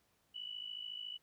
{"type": "tone with amplitude modulation", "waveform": "sine", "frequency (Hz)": 2960, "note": "F#7", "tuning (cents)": 0, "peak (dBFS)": -39, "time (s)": [0.34, 1.18], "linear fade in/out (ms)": 20, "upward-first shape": "sine", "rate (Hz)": 53.9, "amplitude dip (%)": 75, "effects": ["pink hiss -75 dBFS RMS until 1.22 s", "high-pass 60 Hz 12 dB/octave"]}